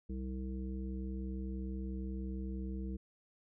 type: harmonic tone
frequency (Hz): 64.5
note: C2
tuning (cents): -24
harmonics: 1 / 3 / 5 / 7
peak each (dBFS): -39 / -42 / -47 / -53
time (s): 0.09-2.97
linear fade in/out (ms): 10
effects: none